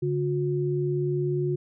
sine tone pair together, 143.2 / 360 Hz, D3 / F#4, -43 / -47 cents, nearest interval octave + major third, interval 1596 cents, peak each -26 dBFS, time 0.02-1.56 s, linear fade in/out 10 ms, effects none

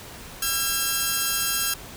5% pulse tone pair together, 1350 / 1617 Hz, E6 / G#6, +41 / -47 cents, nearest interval minor third, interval 312 cents, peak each -14 dBFS, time 0.42-1.74 s, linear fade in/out 5 ms, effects pink hiss -41 dBFS RMS until 1.96 s

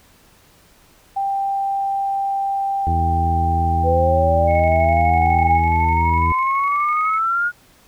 sine tone with pitch glide, 788 to 817.2 Hz, G5 to G#5, +9 to -28 cents, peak -18 dBFS, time 1.16-5.58 s, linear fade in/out 10 ms, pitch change +63 cents, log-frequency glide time 4.33-5.43 s
harmonic tone, 82.9 Hz, E2, 10 cents sharp, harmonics 1 / 2 / 3 / 4 / 5, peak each -18 / -27 / -32 / -31 / -37 dBFS, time 2.87-6.32 s, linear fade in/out 0 ms
sine exponential sweep, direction up, 493.9 to 1446 Hz, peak -16 dBFS, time 3.83-7.52 s, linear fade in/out 50 ms
sine tone with tremolo, 2192 Hz, C#7, 20 cents flat, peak -24 dBFS, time 4.47-7.2 s, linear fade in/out 50 ms, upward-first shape square, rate 12 Hz, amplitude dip 45%
effects pink hiss -52 dBFS RMS until 7.87 s

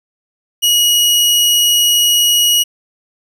sawtooth tone, 2903 Hz, F#7, 34 cents flat, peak -6 dBFS, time 0.62-2.64 s, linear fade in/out 20 ms, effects none

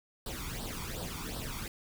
pink noise with flanger, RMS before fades -39 dBFS, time 0.26-1.68 s, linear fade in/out 2 ms, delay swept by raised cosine 0.22 to 0.9 ms, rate 2.7 Hz, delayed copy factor +0.7, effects none

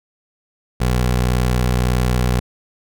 20% pulse tone, 61.74 Hz, B1, in tune, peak -10 dBFS, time 0.8-2.4 s, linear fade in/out 10 ms, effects none

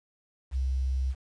sine tone with quantisation, 65.41 Hz, C2, in tune, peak -25 dBFS, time 0.51-1.15 s, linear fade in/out 50 ms, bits 9, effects resampled to 22050 Hz

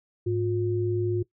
sine tone pair together, 105.8 / 355.9 Hz, G#2 / F4, +33 / +33 cents, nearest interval octave + major sixth, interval 2100 cents, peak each -27 / -25 dBFS, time 0.26-1.23 s, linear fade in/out 10 ms, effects noise-tail reverb RT60 0.1 s tail -19 dB re dry

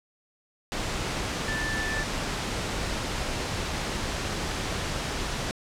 sine tone in noise, 1760 Hz, A6, in tune, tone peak -30 dBFS, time 1.48-2.03 s, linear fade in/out 0 ms, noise pink, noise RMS -30 dBFS, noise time 0.72-5.51 s, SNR -3 dB, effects low-pass 7000 Hz 12 dB/octave

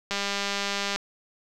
click train, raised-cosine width 0.2 ms, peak -11 dBFS, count 171, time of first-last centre 0.11-0.96 s, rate 200 Hz, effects none

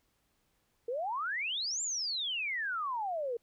sine exponential two-way sweep, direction up then down, 452.5 to 7459 to 452.5 Hz, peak -32 dBFS, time 0.88-3.37 s, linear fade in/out 5 ms, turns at 1.82 s, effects pink hiss -75 dBFS RMS until 3.42 s

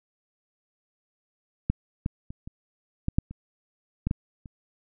clicks, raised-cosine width 5 ms, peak -10 / -14 / -25 / -26 / -13 / -8 / -26 / -13 / -13 / -30 dBFS, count 10, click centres 1.7 / 2.061 / 2.305 / 2.475 / 3.084 / 3.185 / 3.31 / 4.07 / 4.111 / 4.458 s, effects none

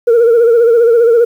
sine tone with vibrato, 466.2 Hz, A#4, in tune, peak -3 dBFS, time 0.07-1.25 s, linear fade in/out 10 ms, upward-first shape sine, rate 15 Hz, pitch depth 61 cents each way, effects tanh soft clip ceiling -3 dBFS + 7-bit

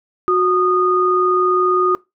sine tone pair together, 366 / 1231.1 Hz, F#4 / D#6, -19 / -19 cents, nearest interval octave + major sixth, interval 2100 cents, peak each -15 dBFS, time 0.28-1.95 s, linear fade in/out 0 ms, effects noise-tail reverb RT60 0.2 s tail -21 dB re dry

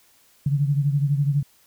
sine beating tone pair, 140.9 / 152.9 Hz, C#3 / D#3, +29 / -30 cents, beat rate 12 Hz, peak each -19 / -25 dBFS, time 0.46-1.43 s, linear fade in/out 5 ms, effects white hiss -58 dBFS RMS until 1.66 s

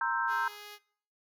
sine chord, C dominant seventh, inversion third, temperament equal, 932.3 / 1046.5 / 1318.5 / 1568 Hz, Bb5 / C6 / E6 / G6, 0 / 0 / 0 / 0 cents, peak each -32 / -36 / -35 / -32 dBFS, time 0.01-0.48 s, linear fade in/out 2 ms
5% pulse tone, 415.3 Hz, G#4, in tune, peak -34 dBFS, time 0.27-0.79 s, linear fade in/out 50 ms
effects noise-tail reverb RT60 0.6 s tail -22 dB re dry

